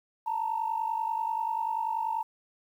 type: tone pair together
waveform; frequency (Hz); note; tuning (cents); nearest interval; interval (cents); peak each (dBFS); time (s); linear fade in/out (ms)
sine; 886 / 936.3; A5 / A#5; +12 / +7; minor second; 95; -29 / -31; 0.26-2.23; 10
effects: tanh soft clip ceiling -20 dBFS + 10-bit